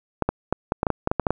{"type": "clicks", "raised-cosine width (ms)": 1, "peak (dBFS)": -6, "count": 12, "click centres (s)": [0.223, 0.29, 0.526, 0.721, 0.831, 0.868, 0.903, 1.074, 1.115, 1.197, 1.268, 1.306], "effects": []}